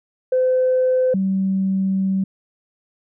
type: tone pair in turn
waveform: sine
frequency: 512 / 191.78 Hz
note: C5 / G3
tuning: -38 / -38 cents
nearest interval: octave + perfect fourth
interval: 1700 cents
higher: first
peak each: -13 / -16 dBFS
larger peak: first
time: 0.32-1.14 / 1.14-2.24 s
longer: second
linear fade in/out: 5 ms
effects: tanh soft clip ceiling -10 dBFS